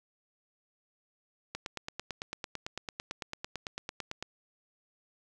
click train, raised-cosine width 0.2 ms, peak -19 dBFS, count 25, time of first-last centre 1.55-4.226 s, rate 8.97 Hz, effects none

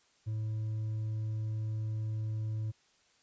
sine tone with hard clipping, 108.9 Hz, A2, 17 cents flat, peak -33 dBFS, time 0.26-2.72 s, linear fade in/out 20 ms, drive 2 dB, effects white hiss -68 dBFS RMS until 3.22 s + resampled to 16000 Hz

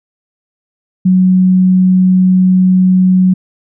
sine tone, 185 Hz, F#3, in tune, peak -5 dBFS, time 1.05-3.34 s, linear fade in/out 10 ms, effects none

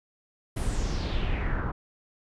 brown noise with low-pass filter sweep, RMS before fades -28 dBFS, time 0.56-1.72 s, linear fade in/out 10 ms, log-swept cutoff 11000 to 1200 Hz, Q 3.8, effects none

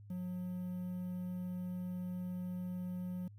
triangle tone with quantisation, 180.7 Hz, F#3, 41 cents flat, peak -36 dBFS, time 0.1-3.28 s, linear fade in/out 5 ms, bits 11, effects added 103 Hz sine -52 dBFS peak until 3.38 s

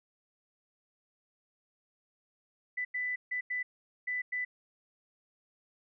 sine tone bursts at uneven times, 1992 Hz, B6, 14 cents sharp, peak -31 dBFS, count 6, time 2.77-2.85 / 2.94-3.16 / 3.31-3.41 / 3.5-3.63 / 4.07-4.22 / 4.32-4.45 s, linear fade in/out 10 ms, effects none

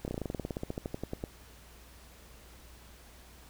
slowing click train, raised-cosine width 2 ms, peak -21 dBFS, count 21, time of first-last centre 0.05-1.239 s, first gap 29 ms, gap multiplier 1.07, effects added 60 Hz sine -55 dBFS peak until 3.49 s + pink hiss -56 dBFS RMS until 3.49 s

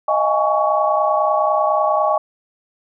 sine tone cluster, 622 / 686 / 815 / 845 / 1121 Hz, D#5 / F5 / G#5 / G#5 / C#6, -1 / -31 / -33 / +30 / +19 cents, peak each -18 / -24 / -21 / -24 / -19 dBFS, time 0.08-2.18 s, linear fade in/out 5 ms, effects none

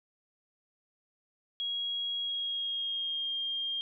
sine tone with pitch glide, 3300 to 3213 Hz, G#7 to G7, -12 to +42 cents, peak -31 dBFS, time 1.6-3.81 s, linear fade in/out 0 ms, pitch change -46 cents, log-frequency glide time 2.23-3.35 s, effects none

